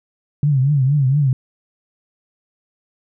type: tone with vibrato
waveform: sine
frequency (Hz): 138.59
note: C#3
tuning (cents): 0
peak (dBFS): -12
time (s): 0.43-1.33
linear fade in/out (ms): 2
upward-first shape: triangle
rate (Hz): 4.3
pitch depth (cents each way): 160
effects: none